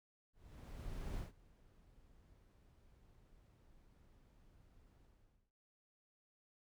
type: noise with ADSR envelope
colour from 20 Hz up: brown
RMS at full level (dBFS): -43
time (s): 0.33-5.52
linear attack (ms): 860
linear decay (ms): 130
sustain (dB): -23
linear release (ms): 480
effects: none